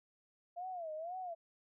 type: tone with vibrato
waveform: sine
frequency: 680 Hz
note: F5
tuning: 46 cents flat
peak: -40 dBFS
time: 0.56-1.35 s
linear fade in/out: 20 ms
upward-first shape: sine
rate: 2 Hz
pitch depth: 170 cents each way
effects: none